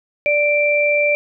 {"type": "tone pair together", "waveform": "sine", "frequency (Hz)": [586.8, 2352], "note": ["D5", "D7"], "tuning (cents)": [-2, 2], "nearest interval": "2 octaves", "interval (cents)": 2404, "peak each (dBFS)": -16, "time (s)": [0.26, 1.15], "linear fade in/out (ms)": 0, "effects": []}